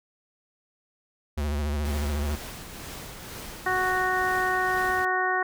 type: tone with vibrato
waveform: square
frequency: 73.42 Hz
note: D2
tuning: in tune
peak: -26 dBFS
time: 1.37-2.36 s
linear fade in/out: 10 ms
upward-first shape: sine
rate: 14 Hz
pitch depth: 69 cents each way
type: noise with tremolo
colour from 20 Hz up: pink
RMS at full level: -38 dBFS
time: 1.85-5.05 s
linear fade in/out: 2 ms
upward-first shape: triangle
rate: 2.1 Hz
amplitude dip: 40%
type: harmonic tone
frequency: 370 Hz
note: F#4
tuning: in tune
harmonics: 1 / 2 / 3 / 4 / 5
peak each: -31 / -28 / -29 / -29 / -28 dBFS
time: 3.66-5.43 s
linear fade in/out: 5 ms
effects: none